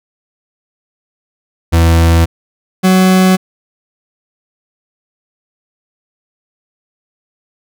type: tone pair in turn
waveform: 40% pulse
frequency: 83.1 / 186.55 Hz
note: E2 / F#3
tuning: +15 / +14 cents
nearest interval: octave + major second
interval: 1399 cents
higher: second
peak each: -5 dBFS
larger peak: neither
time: 1.72-2.26 / 2.83-3.37 s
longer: neither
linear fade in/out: 20 ms
effects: none